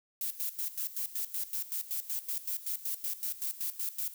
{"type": "noise with tremolo", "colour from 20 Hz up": "violet", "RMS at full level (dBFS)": -34, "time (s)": [0.21, 4.14], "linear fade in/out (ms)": 2, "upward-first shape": "square", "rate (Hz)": 5.3, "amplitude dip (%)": 80, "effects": []}